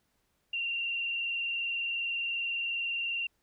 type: tone with vibrato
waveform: sine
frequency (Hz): 2761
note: F7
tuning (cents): -20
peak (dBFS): -30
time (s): 0.53-3.27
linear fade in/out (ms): 5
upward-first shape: triangle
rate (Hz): 20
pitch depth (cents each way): 47
effects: pink hiss -75 dBFS RMS until 3.42 s